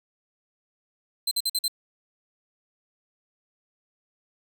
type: tone bursts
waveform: sawtooth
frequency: 4100 Hz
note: C8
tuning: 36 cents flat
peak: -20 dBFS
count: 5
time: 1.27-1.681 s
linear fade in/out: 5 ms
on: 43 ms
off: 49 ms
effects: none